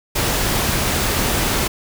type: noise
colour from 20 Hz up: pink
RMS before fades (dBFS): -19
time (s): 0.15-1.68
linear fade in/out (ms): 10
effects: none